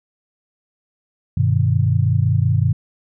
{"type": "chord", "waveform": "sine", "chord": "G augmented", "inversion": "none", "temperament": "equal with one note detuned", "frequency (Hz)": [98, 123.47, 153.78], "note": ["G2", "B2", "D#3"], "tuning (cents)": [0, 0, -20], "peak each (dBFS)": [-17, -17, -20], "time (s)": [1.37, 2.73], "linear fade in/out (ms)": 5, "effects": []}